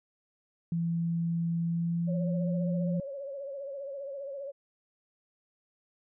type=tone with pitch glide; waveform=sine; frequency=168.1 to 172.53 Hz; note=E3 to F3; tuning=+34 to -21 cents; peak=-27 dBFS; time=0.72-3 s; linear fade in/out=2 ms; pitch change=+45 cents; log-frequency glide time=1.64-2.58 s
type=tone with vibrato; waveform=sine; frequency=554.4 Hz; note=C#5; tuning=in tune; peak=-36 dBFS; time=2.07-4.52 s; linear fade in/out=20 ms; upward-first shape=triangle; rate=15 Hz; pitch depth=74 cents each way
effects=none